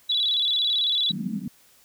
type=tone with vibrato; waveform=sine; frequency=3663 Hz; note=A#7; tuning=31 cents flat; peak=-20 dBFS; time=0.09-1.12 s; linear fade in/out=10 ms; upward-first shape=square; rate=18 Hz; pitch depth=110 cents each way
type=band-pass noise; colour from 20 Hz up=white; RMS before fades=-30 dBFS; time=1.1-1.48 s; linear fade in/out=5 ms; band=170 to 230 Hz; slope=48 dB/octave
effects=white hiss -57 dBFS RMS until 1.84 s